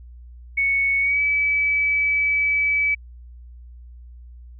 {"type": "tone with pitch glide", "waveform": "sine", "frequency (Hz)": [2217, 2294], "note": ["C#7", "D7"], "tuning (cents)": [0, -41], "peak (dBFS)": -17, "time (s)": [0.57, 2.95], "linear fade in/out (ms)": 10, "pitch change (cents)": 59, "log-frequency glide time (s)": [1, 1.21], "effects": ["added 60 Hz sine -39 dBFS peak until 4.59 s"]}